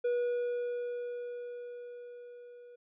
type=tone with level ramp; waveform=triangle; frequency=484.8 Hz; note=B4; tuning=32 cents flat; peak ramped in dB=-25 to -48 dBFS; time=0.04-2.76 s; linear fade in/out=10 ms; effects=resampled to 8000 Hz